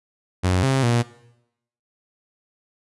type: tone with pitch steps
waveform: sawtooth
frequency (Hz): 91.6 / 133.8 / 119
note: F#2 / C3 / A#2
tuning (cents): -17 / +39 / +36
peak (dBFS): -13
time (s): 0.43-1.03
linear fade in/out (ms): 20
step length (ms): 200
effects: noise-tail reverb RT60 0.8 s tail -18 dB re dry + resampled to 24000 Hz